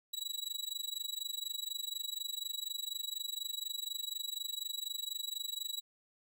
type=tone with amplitude modulation; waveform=sawtooth; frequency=3902 Hz; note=B7; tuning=22 cents flat; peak=-31 dBFS; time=0.13-5.81 s; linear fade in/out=10 ms; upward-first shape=sine; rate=24.1 Hz; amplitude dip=95%; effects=none